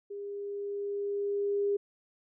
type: tone with level ramp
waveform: sine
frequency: 404.3 Hz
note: G#4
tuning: 46 cents flat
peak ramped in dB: -37 to -25 dBFS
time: 0.1-1.77 s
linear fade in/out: 10 ms
effects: none